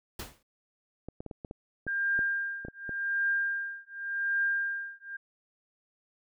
pink noise with exponential decay, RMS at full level -35 dBFS, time 0.19-0.43 s, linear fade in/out 5 ms, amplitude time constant 51 ms
clicks, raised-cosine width 2 ms, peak -26 dBFS, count 11, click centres 1.086 / 1.205 / 1.263 / 1.312 / 1.448 / 1.511 / 1.867 / 2.191 / 2.65 / 2.684 / 2.893 s
sine tone with tremolo, 1600 Hz, G6, 35 cents sharp, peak -24 dBFS, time 1.87-5.17 s, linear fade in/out 10 ms, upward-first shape triangle, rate 0.88 Hz, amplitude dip 100%
effects none

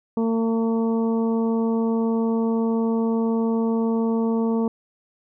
harmonic tone, 226.8 Hz, A#3, 47 cents flat, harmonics 1 / 2 / 3 / 4 / 5, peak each -20 / -25 / -36 / -34 / -39 dBFS, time 0.17-4.68 s, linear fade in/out 2 ms, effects none

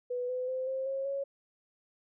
sine tone with pitch steps, 493.9 / 505.2 / 516.7 / 528.4 / 540.5 / 552.8 Hz, B4 / B4 / C5 / C5 / C#5 / C#5, 0 / +39 / -22 / +17 / -44 / -5 cents, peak -31 dBFS, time 0.1-1.24 s, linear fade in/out 10 ms, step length 190 ms, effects none

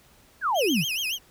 sine exponential sweep, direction down, 1744 to 130.81 Hz, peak -21 dBFS, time 0.41-0.85 s, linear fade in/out 50 ms
35% pulse tone with vibrato, 2837 Hz, F7, 27 cents sharp, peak -24 dBFS, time 0.54-1.19 s, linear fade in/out 50 ms, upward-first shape sine, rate 7 Hz, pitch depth 230 cents each way
effects pink hiss -57 dBFS RMS until 1.3 s

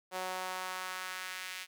sawtooth tone with high-pass filter sweep, 185 Hz, F#3, in tune, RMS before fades -40 dBFS, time 0.11-1.67 s, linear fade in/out 50 ms, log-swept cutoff 620 to 2300 Hz, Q 1.4, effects none

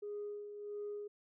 sine tone with tremolo, 413.3 Hz, G#4, 8 cents flat, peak -38 dBFS, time 0.02-1.08 s, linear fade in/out 10 ms, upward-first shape sine, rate 1.5 Hz, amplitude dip 55%, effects tanh soft clip ceiling -36 dBFS

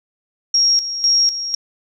sine tone with tremolo, 5588 Hz, F8, in tune, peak -11 dBFS, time 0.54-1.55 s, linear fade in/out 5 ms, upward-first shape square, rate 2 Hz, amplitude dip 70%, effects none

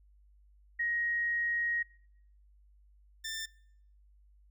sine / 15% pulse tone pair in turn, 1883 / 1782.4 Hz, A#6 / A6, +17 / +22 cents, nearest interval minor second, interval 95 cents, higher first, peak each -29 / -30 dBFS, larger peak first, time 0.79-1.83 / 3.24-3.46 s, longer first, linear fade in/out 10 ms, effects noise-tail reverb RT60 0.7 s tail -25 dB re dry + added 50 Hz sine -59 dBFS peak until 4.5 s

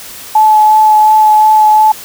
sine tone with vibrato, 860 Hz, A5, 40 cents flat, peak -3 dBFS, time 0.35-1.92 s, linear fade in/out 5 ms, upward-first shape sine, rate 2.8 Hz, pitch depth 12 cents each way, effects white hiss -29 dBFS RMS until 2.04 s

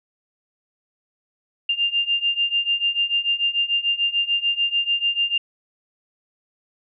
sine beating tone pair, 2794 / 2800.8 Hz, F7 / F7, 0 / +4 cents, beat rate 6.8 Hz, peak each -23 / -21 dBFS, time 1.69-5.38 s, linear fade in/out 5 ms, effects none

